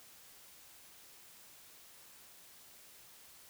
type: silence
effects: white hiss -58 dBFS RMS until 3.49 s